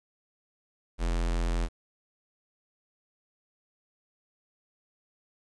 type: tone with notch filter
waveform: square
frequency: 42.57 Hz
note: F1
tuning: 44 cents flat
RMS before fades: -28 dBFS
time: 0.98-1.69 s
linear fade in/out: 50 ms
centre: 100 Hz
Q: 1.2
effects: resampled to 22050 Hz + 10-bit